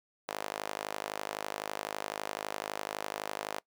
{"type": "tone with high-pass filter", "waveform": "sawtooth", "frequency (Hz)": 51.91, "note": "G#1", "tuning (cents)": 0, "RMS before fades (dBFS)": -39, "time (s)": [0.28, 3.59], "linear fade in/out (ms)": 5, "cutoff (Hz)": 630, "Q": 1.3, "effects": ["noise-tail reverb RT60 0.1 s tail -23 dB re dry"]}